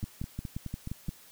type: two click trains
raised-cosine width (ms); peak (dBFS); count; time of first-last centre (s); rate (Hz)
5; -24 / -22; 6 / 7; 0.03-1.085 / 0.04-1.091; 4.74 / 5.71
effects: white hiss -55 dBFS RMS until 1.31 s